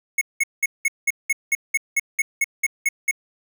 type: tone bursts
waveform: square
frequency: 2187 Hz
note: C#7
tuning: 24 cents flat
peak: -17 dBFS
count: 14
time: 0.18-3.112 s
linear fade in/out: 5 ms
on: 33 ms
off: 190 ms
effects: none